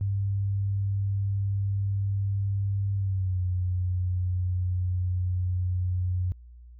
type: tone with pitch glide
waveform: sine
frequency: 99.1 to 90.88 Hz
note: G2 to F#2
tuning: +19 to -31 cents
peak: -24 dBFS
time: 0.01-6.32 s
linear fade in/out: 0 ms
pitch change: -150 cents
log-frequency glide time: 2.95-3.41 s
effects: added 60 Hz sine -45 dBFS peak until 6.79 s